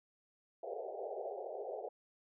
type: band-pass noise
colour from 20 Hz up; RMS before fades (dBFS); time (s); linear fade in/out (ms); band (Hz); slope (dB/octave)
pink; -43; 0.63-1.89; 5; 390 to 780; 96
effects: none